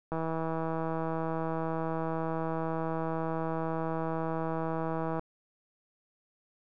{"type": "click train", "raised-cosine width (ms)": 1, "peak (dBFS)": -20, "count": 823, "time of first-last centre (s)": [0.12, 5.194], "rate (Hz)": 162, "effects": []}